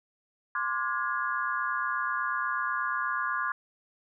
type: chord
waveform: sine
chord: D half-diminished seventh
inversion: third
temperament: equal with one note detuned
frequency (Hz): 1046.5 / 1174.7 / 1431.2 / 1661.2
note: C6 / D6 / F6 / Ab6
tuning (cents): 0 / 0 / +42 / 0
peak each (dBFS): -33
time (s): 0.55-3.52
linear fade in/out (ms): 2
effects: none